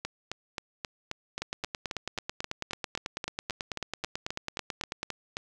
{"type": "two click trains", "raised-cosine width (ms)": 0.2, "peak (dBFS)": [-15, -16], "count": [34, 21], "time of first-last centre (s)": [[1.42, 5.031], [0.05, 5.369]], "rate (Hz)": [9.14, 3.76], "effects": []}